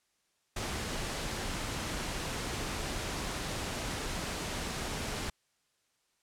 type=noise; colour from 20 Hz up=pink; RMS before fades=-36 dBFS; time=0.56-5.3 s; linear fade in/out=5 ms; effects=white hiss -75 dBFS RMS until 6.22 s + low-pass 9000 Hz 12 dB/octave